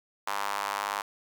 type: tone with high-pass filter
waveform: sawtooth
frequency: 100.9 Hz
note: G#2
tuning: 49 cents flat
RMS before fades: -32 dBFS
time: 0.27-1.02 s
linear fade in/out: 5 ms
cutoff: 980 Hz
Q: 2.8
effects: none